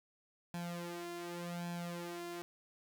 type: tone with flanger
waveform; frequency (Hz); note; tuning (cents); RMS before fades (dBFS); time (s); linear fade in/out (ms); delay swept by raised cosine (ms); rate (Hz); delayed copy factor
sawtooth; 173.1; F3; -15; -43; 0.54-2.42; 0; 1.2 to 2.9; 0.87; +0.8
effects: none